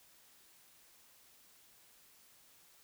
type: silence
effects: white hiss -64 dBFS RMS until 2.83 s